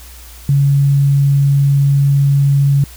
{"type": "tone", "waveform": "sine", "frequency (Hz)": 140.1, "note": "C#3", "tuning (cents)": 19, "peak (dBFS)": -8, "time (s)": [0.49, 2.84], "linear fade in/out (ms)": 2, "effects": ["added 60 Hz sine -35 dBFS peak until 2.96 s", "white hiss -39 dBFS RMS until 2.96 s"]}